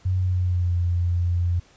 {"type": "tone with pitch glide", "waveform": "sine", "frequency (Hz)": [92.5, 87.46], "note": ["F#2", "F2"], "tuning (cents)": [0, 3], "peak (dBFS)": -19, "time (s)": [0.05, 1.6], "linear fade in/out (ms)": 10, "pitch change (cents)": -97, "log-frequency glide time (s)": [0.17, 0.77], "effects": ["pink hiss -55 dBFS RMS until 1.76 s", "resampled to 16000 Hz"]}